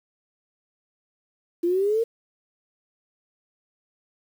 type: exponential sweep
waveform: sine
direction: up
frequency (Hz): 337.2 to 467.9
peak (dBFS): -19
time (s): 1.63-2.04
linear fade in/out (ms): 10
effects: 8-bit